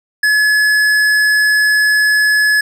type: tone with tanh clipping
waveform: sine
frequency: 1704 Hz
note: G#6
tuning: 44 cents sharp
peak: -11 dBFS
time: 0.23-2.61 s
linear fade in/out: 5 ms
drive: 14 dB
effects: none